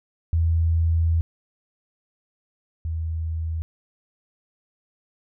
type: tone pair in turn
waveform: sine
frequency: 82.41 / 80.99 Hz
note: E2 / E2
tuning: 0 / -30 cents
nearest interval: unison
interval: 30 cents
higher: first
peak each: -17 / -24 dBFS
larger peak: first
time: 0.33-1.21 / 2.85-3.62 s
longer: first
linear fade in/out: 0 ms
effects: none

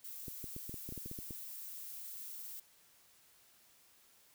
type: noise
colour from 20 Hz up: violet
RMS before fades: -47 dBFS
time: 0.04-2.6 s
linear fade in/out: 5 ms
type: clicks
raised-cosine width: 3 ms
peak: -33 dBFS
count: 12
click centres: 0.282 / 0.442 / 0.564 / 0.695 / 0.742 / 0.89 / 0.924 / 0.977 / 1.06 / 1.114 / 1.189 / 1.308 s
effects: white hiss -66 dBFS RMS until 4.34 s

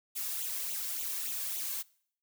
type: noise with flanger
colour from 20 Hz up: blue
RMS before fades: -36 dBFS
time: 0.15-1.83 s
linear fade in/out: 20 ms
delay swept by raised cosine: 0.28 to 1.88 ms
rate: 3.5 Hz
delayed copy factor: +0.7
effects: noise-tail reverb RT60 0.6 s tail -23 dB re dry

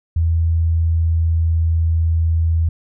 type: tone with pitch glide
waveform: sine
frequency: 82.41 to 81.94 Hz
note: E2 to E2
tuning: 0 to -10 cents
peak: -13 dBFS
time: 0.16-2.69 s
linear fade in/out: 5 ms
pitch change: -10 cents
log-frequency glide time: 0.52-1.69 s
effects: none

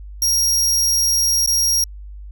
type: tone with dropouts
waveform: sawtooth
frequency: 5620 Hz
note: F8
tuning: 10 cents sharp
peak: -12 dBFS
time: 0.22-1.84 s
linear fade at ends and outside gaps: 2 ms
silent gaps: 1.462-1.474 s
effects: added 50 Hz sine -32 dBFS peak until 2.31 s

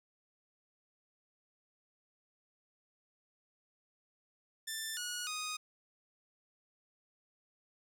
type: tone with pitch steps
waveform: 10% pulse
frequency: 1774 / 1453 / 1244 Hz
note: A6 / F#6 / D#6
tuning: +14 / -32 / -1 cents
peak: -29 dBFS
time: 4.67-5.57 s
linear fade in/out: 10 ms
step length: 300 ms
effects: none

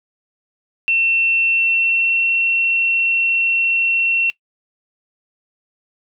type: tone with pitch glide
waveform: sine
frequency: 2700 to 2717 Hz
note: E7 to F7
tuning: +41 to -48 cents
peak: -14 dBFS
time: 0.88-4.3 s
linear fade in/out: 0 ms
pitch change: +11 cents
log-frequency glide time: 1.53-2.29 s
effects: noise-tail reverb RT60 0.1 s tail -19 dB re dry

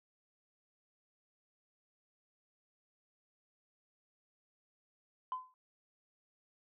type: tone with exponential decay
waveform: sine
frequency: 1020 Hz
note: C6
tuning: 44 cents flat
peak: -31 dBFS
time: 5.32-5.54 s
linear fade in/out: 1 ms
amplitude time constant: 46 ms
effects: tanh soft clip ceiling -30 dBFS

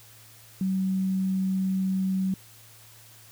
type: tone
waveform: sine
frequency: 189.6 Hz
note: F#3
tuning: 43 cents sharp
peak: -23 dBFS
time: 0.61-2.34 s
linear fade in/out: 2 ms
effects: added 111 Hz sine -55 dBFS peak until 3.31 s + white hiss -52 dBFS RMS until 3.31 s

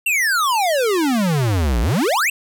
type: exponential two-way sweep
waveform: square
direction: down then up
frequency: 2800 to 53.2 to 2800 Hz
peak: -16 dBFS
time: 0.06-2.3 s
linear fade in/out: 5 ms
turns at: 1.81 s
effects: none

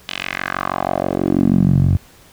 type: tone with band-pass filter sweep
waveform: 10% pulse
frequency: 46.25 Hz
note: F#1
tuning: in tune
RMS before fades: -17 dBFS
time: 0.09-1.97 s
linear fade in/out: 0 ms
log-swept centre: 3300 to 95 Hz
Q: 2.6
effects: pink hiss -47 dBFS RMS until 2.32 s

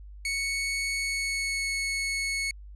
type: tone with pitch glide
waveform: sawtooth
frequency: 2217 to 2202 Hz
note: C#7 to C#7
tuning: 0 to -12 cents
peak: -24 dBFS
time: 0.25-2.51 s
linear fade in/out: 2 ms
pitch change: -12 cents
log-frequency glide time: 0.96-1.7 s
effects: added 50 Hz sine -42 dBFS peak until 2.75 s + resampled to 24000 Hz

